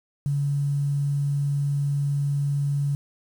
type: tone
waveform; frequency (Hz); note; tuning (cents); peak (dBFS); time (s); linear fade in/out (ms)
sine; 142.2; C#3; +45; -21; 0.26-2.95; 0
effects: 8-bit